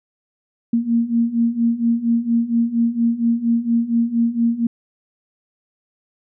sine beating tone pair, 230.4 / 234.7 Hz, A#3 / A#3, -20 / +12 cents, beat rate 4.3 Hz, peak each -20 / -17 dBFS, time 0.73-4.67 s, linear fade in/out 5 ms, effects none

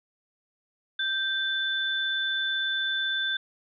sine tone pair together, 1568 / 3522 Hz, G6 / A7, 0 / +1 cents, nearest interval octave + major second, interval 1401 cents, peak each -28 dBFS, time 0.99-3.37 s, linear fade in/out 5 ms, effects none

